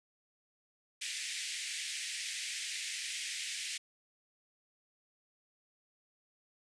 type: band-pass noise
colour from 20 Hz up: pink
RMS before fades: -40 dBFS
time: 1.01-3.78 s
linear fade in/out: 10 ms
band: 1900 to 9400 Hz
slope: 48 dB/octave
effects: none